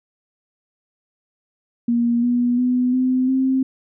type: tone with pitch steps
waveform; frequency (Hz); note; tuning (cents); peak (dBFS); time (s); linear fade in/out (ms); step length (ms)
sine; 236.6 / 243 / 249.5 / 256.2 / 263.1; A#3 / B3 / B3 / C4 / C4; +26 / -28 / +18 / -36 / +10; -15; 1.88-3.63; 5; 350
effects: none